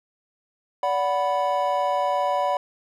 triangle chord, B minor, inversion first, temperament equal with one note detuned, 577.2 / 740 / 987.8 Hz, D5 / F#5 / B5, -30 / 0 / 0 cents, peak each -23 dBFS, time 0.83-2.57 s, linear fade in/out 2 ms, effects none

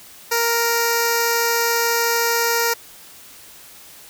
5% pulse tone with notch filter, 466.2 Hz, A#4, in tune, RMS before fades -19 dBFS, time 0.31-2.74 s, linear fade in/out 10 ms, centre 3300 Hz, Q 0.8, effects white hiss -43 dBFS RMS until 4.09 s

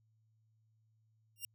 5% pulse tone with exponential growth, 2794 Hz, F7, in tune, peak -27 dBFS, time 1.36-1.45 s, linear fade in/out 1 ms, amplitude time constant 19 ms, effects added 110 Hz sine -70 dBFS peak until 1.54 s

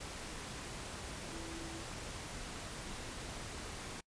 sine tone in noise, 329.6 Hz, E4, in tune, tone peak -47 dBFS, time 1.32-1.83 s, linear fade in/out 10 ms, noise pink, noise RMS -45 dBFS, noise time 0-4.01 s, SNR -5 dB, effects noise-tail reverb RT60 0.1 s tail -25 dB re dry + resampled to 22050 Hz

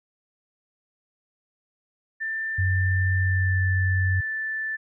sine tone with pitch glide, 1781 to 1759.5 Hz, A6 to A6, +21 to 0 cents, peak -26 dBFS, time 2.2-4.77 s, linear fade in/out 20 ms, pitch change -21 cents, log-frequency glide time 3.19-3.63 s
sine tone, 92.9 Hz, F#2, 7 cents sharp, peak -20 dBFS, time 2.58-4.21 s, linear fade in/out 10 ms
effects none

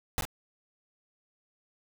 pink noise with echo, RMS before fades -29 dBFS, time 0.18-0.21 s, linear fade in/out 0 ms, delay 42 ms, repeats 1, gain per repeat -7 dB, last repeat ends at 0.252 s, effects none

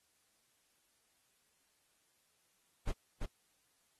brown noise with echo, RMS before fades -32 dBFS, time 2.87-2.92 s, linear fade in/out 10 ms, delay 340 ms, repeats 1, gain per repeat -4 dB, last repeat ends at 3.26 s, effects white hiss -75 dBFS RMS until 3.99 s + AAC 32 kbps

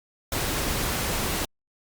pink noise, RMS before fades -27 dBFS, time 0.32-1.45 s, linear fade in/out 2 ms, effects Opus 48 kbps

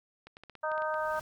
clicks, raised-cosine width 0.3 ms, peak -32 dBFS, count 9, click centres 0.27 / 0.369 / 0.436 / 0.497 / 0.553 / 0.717 / 0.779 / 0.821 / 0.942 s
pink noise with exponential growth, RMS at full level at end -48 dBFS, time 0.61-1.21 s, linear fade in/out 0 ms, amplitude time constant 130 ms
harmonic tone, 310 Hz, D#4, 6 cents flat, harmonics 2 / 3 / 4 / 5, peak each -33 / -35 / -36 / -37 dBFS, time 0.63-1.2 s, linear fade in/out 10 ms
effects none

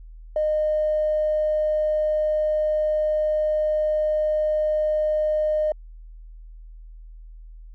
triangle tone with tanh clipping, 613 Hz, D#5, 26 cents flat, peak -19 dBFS, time 0.36-5.72 s, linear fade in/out 2 ms, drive 4 dB, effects added 40 Hz sine -39 dBFS peak until 7.74 s

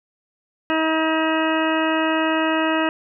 harmonic tone, 318.5 Hz, D#4, 41 cents sharp, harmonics 1 / 2 / 3 / 4 / 5 / 6 / 8 / 9, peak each -21 / -24 / -26 / -27 / -28 / -29 / -30 / -31 dBFS, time 0.7-2.89 s, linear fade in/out 0 ms, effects none

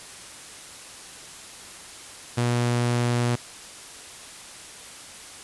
sawtooth tone, 120.7 Hz, B2, 39 cents flat, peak -17 dBFS, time 2.37-3.36 s, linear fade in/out 10 ms, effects white hiss -42 dBFS RMS until 5.43 s + resampled to 24000 Hz

